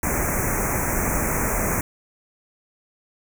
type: band-stop noise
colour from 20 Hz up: pink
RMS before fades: -23 dBFS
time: 0.03-1.81 s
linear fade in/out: 2 ms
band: 2400 to 5900 Hz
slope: 96 dB/octave
effects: none